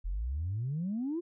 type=exponential sweep; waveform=sine; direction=up; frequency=40.3 to 357.1 Hz; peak=-30 dBFS; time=0.04-1.21 s; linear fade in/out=20 ms; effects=tanh soft clip ceiling -27 dBFS